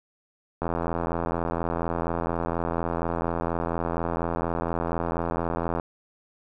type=click train; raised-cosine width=1 ms; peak=-13 dBFS; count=437; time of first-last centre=0.62-5.798 s; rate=84.2 Hz; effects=none